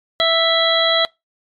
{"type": "harmonic tone", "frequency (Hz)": 659.3, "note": "E5", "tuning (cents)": 0, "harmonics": [1, 2, 3, 5, 6], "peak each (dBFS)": [-17, -22, -22, -18, -19], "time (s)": [0.2, 1.05], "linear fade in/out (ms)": 0, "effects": ["noise-tail reverb RT60 0.2 s tail -24 dB re dry", "MP3 64 kbps"]}